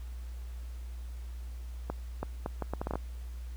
accelerating click train, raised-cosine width 1 ms, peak -19 dBFS, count 10, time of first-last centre 1.9-2.956 s, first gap 330 ms, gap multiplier 0.7, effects added 60 Hz sine -38 dBFS peak until 3.56 s + pink hiss -59 dBFS RMS until 3.56 s

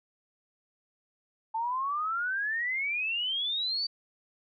sine exponential sweep, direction up, 880 to 4644 Hz, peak -28 dBFS, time 1.54-3.87 s, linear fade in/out 10 ms, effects none

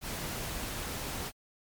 pink noise, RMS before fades -37 dBFS, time 0.01-1.32 s, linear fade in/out 50 ms, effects MP3 96 kbps

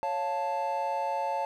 triangle chord, Db augmented, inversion none, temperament equal, 554.4 / 698.5 / 880 Hz, Db5 / F5 / A5, 0 / 0 / 0 cents, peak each -32 / -33 / -28 dBFS, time 0.03-1.45 s, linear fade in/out 0 ms, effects none

